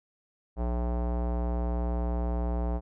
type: tone with low-pass filter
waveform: square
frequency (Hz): 59.9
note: A#1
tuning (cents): +48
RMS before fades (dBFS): -29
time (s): 0.56-2.81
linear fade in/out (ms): 50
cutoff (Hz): 770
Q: 2
effects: none